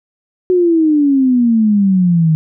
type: exponential sweep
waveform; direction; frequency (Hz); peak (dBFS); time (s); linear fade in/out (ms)
sine; down; 370 to 155.56; -8; 0.5-2.35; 0
effects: none